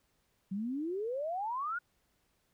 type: exponential sweep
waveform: sine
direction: up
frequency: 185.3 to 1480 Hz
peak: -33 dBFS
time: 0.51-1.79 s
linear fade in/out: 10 ms
effects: pink hiss -75 dBFS RMS until 2.53 s